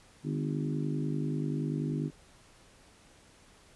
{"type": "harmonic tone with a mistuned harmonic", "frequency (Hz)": 50.3, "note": "G1", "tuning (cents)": 45, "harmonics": [3, 4, 5, 6, 7, 8], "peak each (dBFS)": [-32, -44, -36, -37, -42, -44], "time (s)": [0.23, 2.11], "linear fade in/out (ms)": 50, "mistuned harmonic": 4, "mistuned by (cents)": 28, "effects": ["pink hiss -59 dBFS RMS until 3.75 s", "resampled to 24000 Hz"]}